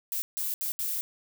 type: noise bursts at uneven times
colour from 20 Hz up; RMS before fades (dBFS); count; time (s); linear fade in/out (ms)
violet; -31; 4; 0.12-0.22 / 0.37-0.54 / 0.61-0.72 / 0.79-1.01; 0
effects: none